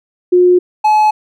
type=tone pair in turn; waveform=sine / triangle; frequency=359.2 / 854.3 Hz; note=F4 / G#5; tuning=+49 / +49 cents; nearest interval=octave + minor third; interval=1500 cents; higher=second; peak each=-5 dBFS; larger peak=neither; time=0.32-0.59 / 0.84-1.11 s; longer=neither; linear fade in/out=10 ms; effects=none